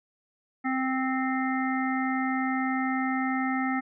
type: harmonic tone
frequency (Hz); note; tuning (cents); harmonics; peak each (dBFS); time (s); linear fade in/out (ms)
261.6; C4; 0; 1 / 3 / 5 / 7 / 8; -27 / -32 / -34 / -35 / -36; 0.64-3.81; 20
effects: none